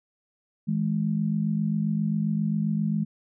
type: tone pair together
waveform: sine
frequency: 162 / 209.5 Hz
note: E3 / G#3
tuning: -30 / +15 cents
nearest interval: major third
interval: 445 cents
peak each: -26 / -25 dBFS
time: 0.67-3.05 s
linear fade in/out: 20 ms
effects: none